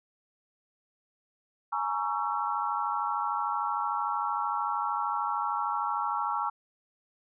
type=chord; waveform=sine; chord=A# half-diminished seventh; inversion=third; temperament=just; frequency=839.1 / 932.3 / 1118.8 / 1342.6 Hz; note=G#5 / A#5 / C#6 / E6; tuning=+18 / 0 / +16 / +31 cents; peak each=-33 dBFS; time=1.72-6.5 s; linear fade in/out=10 ms; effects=none